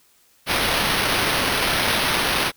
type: noise with sample-and-hold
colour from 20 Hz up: white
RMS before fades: -21 dBFS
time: 0.46-2.52 s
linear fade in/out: 50 ms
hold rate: 7350 Hz
effects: white hiss -58 dBFS RMS until 2.56 s